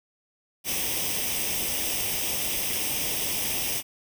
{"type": "noise with comb filter", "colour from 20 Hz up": "white", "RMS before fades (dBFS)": -28, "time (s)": [0.64, 3.83], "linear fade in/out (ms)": 50, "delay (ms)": 0.35, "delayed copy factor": 0.7, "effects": []}